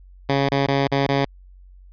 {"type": "tone with dropouts", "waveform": "10% pulse", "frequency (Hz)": 138.59, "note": "C#3", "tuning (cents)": 0, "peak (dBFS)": -9, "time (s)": [0.29, 1.25], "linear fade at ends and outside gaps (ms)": 5, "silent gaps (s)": [[0.489, 0.517], [0.666, 0.681], [0.875, 0.917], [1.067, 1.088]], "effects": ["added 46 Hz sine -43 dBFS peak until 1.92 s", "resampled to 11025 Hz"]}